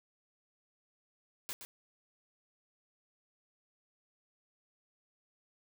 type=noise with echo; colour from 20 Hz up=white; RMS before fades=-40 dBFS; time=1.49-1.53 s; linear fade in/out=0 ms; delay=120 ms; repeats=1; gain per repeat=-8 dB; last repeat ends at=1.65 s; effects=none